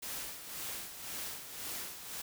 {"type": "noise with tremolo", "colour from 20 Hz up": "white", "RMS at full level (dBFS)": -40, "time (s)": [0.02, 2.22], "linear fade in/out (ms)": 10, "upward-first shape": "sine", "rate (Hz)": 1.9, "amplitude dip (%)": 60, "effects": []}